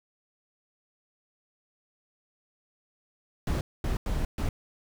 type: noise bursts at uneven times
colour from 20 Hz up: brown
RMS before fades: -28 dBFS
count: 4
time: 3.47-3.61 / 3.84-3.97 / 4.06-4.25 / 4.38-4.49 s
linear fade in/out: 2 ms
effects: none